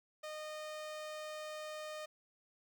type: tone with notch filter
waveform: sawtooth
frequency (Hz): 614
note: D#5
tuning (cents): -23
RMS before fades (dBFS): -45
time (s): 0.23-2.06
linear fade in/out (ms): 10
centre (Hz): 12000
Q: 1.4
effects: none